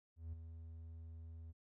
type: tone with ADSR envelope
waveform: triangle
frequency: 81.7 Hz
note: E2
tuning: 15 cents flat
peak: -39 dBFS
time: 0.16-1.53 s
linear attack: 170 ms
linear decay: 8 ms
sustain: -8 dB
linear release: 28 ms
effects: tanh soft clip ceiling -35 dBFS